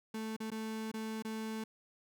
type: tone with dropouts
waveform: 35% pulse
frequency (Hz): 220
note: A3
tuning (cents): 0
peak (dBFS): -36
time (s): 0.14-1.64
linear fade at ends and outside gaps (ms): 5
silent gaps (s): 0.365-0.402 / 0.504-0.516 / 0.916-0.939 / 1.224-1.248
effects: none